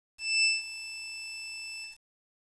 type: tone with ADSR envelope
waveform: 25% pulse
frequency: 2644 Hz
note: E7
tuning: 5 cents sharp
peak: -17 dBFS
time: 0.18-1.98 s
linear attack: 260 ms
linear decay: 180 ms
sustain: -17 dB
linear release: 150 ms
effects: resampled to 22050 Hz + 9-bit